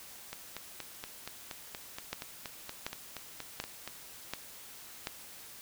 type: two click trains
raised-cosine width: 0.2 ms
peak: -22 / -17 dBFS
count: 16 / 5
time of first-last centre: 0.33-3.876 / 2.13-5.071 s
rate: 4.23 / 1.36 Hz
effects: white hiss -50 dBFS RMS until 5.61 s